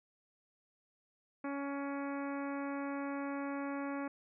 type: harmonic tone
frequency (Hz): 280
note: C#4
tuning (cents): +18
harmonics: 1 / 2 / 3 / 4 / 5 / 6 / 7 / 8 / 9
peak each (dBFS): -38 / -44 / -47 / -47 / -50 / -52 / -56 / -54 / -60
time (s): 1.44-4.08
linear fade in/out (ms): 5
effects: none